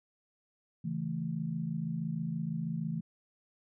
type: chord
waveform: sine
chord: A major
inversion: first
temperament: equal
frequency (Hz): 138.59 / 164.81 / 220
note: C#3 / E3 / A3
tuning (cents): 0 / 0 / 0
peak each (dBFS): -40 / -34 / -38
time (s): 0.84-3.01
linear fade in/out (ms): 10
effects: none